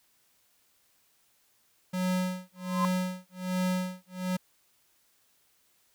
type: tone with tremolo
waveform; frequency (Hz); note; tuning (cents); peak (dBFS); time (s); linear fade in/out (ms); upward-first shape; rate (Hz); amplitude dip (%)
square; 183.6; F#3; -13; -26; 1.93-4.37; 10; sine; 1.3; 100
type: tone with exponential growth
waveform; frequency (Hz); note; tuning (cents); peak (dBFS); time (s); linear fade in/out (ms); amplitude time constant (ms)
sine; 1034; C6; -21; -23; 2.56-2.85; 0; 62
effects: white hiss -68 dBFS RMS until 5.94 s